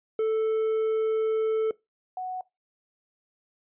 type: tone pair in turn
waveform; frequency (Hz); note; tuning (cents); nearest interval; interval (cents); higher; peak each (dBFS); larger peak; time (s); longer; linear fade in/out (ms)
triangle / sine; 440 / 740; A4 / F#5; 0 / 0; major sixth; 900; second; -20 / -30; first; 0.19-1.71 / 2.17-2.41; first; 2
effects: noise-tail reverb RT60 0.2 s tail -21 dB re dry + resampled to 8000 Hz